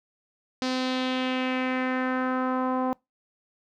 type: tone with low-pass filter sweep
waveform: sawtooth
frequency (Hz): 256.9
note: C4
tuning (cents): -32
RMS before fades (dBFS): -27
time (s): 0.62-2.93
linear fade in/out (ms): 0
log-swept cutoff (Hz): 4900 to 910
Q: 2.5
effects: noise-tail reverb RT60 0.2 s tail -25 dB re dry